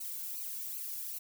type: noise with flanger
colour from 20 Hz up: violet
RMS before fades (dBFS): -40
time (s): 0-1.19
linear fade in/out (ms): 10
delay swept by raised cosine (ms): 0.56 to 1.66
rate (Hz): 2.6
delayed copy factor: -0.8
effects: none